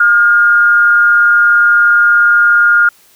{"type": "tone with frequency modulation", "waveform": "sine", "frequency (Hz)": 1417, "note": "F6", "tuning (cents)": 25, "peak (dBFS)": -5, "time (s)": [0, 2.89], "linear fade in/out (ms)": 5, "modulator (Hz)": 171, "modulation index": 0.38, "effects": ["white hiss -47 dBFS RMS until 3.15 s"]}